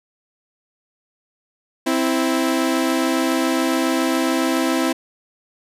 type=tone pair together; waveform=sawtooth; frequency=261.6 / 328.8 Hz; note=C4 / E4; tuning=0 / -4 cents; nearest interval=major third; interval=396 cents; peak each=-16 dBFS; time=1.86-4.93 s; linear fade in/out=10 ms; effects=resampled to 32000 Hz